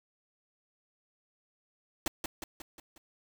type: noise with echo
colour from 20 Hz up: pink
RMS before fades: -31 dBFS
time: 2.06-2.08 s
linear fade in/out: 2 ms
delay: 180 ms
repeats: 5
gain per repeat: -5 dB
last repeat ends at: 2.98 s
effects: none